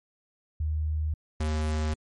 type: tone pair in turn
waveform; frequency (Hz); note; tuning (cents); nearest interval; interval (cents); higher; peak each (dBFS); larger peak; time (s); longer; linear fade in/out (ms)
sine / square; 77.2 / 77.2; D#2 / D#2; -13 / -13; unison; 0; neither; -25 / -26; first; 0.6-1.14 / 1.4-1.94; neither; 5
effects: MP3 48 kbps